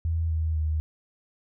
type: tone with pitch steps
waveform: sine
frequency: 82 / 79.85 / 77.76 Hz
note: E2 / D#2 / D#2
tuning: -9 / +45 / 0 cents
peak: -23 dBFS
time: 0.05-0.8 s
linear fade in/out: 0 ms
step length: 250 ms
effects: none